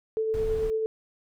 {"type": "tone with tremolo", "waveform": "sine", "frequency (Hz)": 440.6, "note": "A4", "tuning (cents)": 2, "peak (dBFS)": -23, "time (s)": [0.17, 0.86], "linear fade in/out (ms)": 0, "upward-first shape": "sine", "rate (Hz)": 9.1, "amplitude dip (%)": 30}
{"type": "noise", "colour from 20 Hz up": "brown", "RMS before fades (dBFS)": -34, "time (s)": [0.34, 0.7], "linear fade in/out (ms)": 0}
{"effects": []}